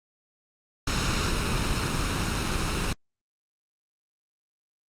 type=noise with comb filter; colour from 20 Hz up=pink; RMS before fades=-26 dBFS; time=0.87-2.93 s; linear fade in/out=5 ms; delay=0.75 ms; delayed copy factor=+0.5; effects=low-pass 8000 Hz 12 dB/octave + Opus 48 kbps